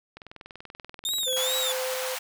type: click train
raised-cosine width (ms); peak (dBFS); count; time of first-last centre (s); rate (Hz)
0.3; -26; 26; 0.17-1.378; 20.7
type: tone with vibrato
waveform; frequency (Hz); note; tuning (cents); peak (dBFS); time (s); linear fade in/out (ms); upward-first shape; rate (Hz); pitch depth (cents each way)
sawtooth; 3583; A7; +31; -23; 1.05-1.72; 2; sine; 2.4; 130
type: tone with tremolo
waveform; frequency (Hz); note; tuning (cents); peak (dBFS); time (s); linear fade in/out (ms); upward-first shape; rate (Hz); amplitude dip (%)
triangle; 515; C5; -28; -27; 1.26-2.16; 20; square; 2.2; 25
type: high-pass noise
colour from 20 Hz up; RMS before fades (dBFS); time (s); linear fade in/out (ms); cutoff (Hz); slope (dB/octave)
pink; -33; 1.36-2.19; 10; 710; 48
effects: none